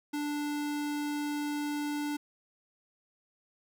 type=tone; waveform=square; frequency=293.7 Hz; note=D4; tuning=in tune; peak=-32 dBFS; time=0.13-2.17 s; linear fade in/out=10 ms; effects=none